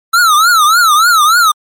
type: tone with vibrato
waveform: square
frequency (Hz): 1311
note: E6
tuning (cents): -10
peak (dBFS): -6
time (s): 0.13-1.52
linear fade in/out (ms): 10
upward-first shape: triangle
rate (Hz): 3.4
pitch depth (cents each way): 200
effects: MP3 64 kbps